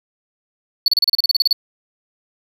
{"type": "tone bursts", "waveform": "triangle", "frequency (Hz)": 4461, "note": "C#8", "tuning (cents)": 10, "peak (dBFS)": -10, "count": 13, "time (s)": [0.86, 1.529], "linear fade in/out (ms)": 2, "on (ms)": 21, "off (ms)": 33, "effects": []}